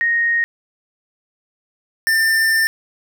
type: tone pair in turn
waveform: sine / square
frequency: 1864.7 / 1793 Hz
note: A#6 / A6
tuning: 0 / +32 cents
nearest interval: minor second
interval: 68 cents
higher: first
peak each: -14 dBFS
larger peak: neither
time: 0.01-0.44 / 2.07-2.67 s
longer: second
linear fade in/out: 0 ms
effects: none